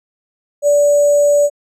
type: tone with sample-and-hold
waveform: sine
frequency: 580 Hz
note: D5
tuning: 22 cents flat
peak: -8 dBFS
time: 0.62-1.5 s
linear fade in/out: 50 ms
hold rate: 7350 Hz
effects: low-pass 12000 Hz 12 dB/octave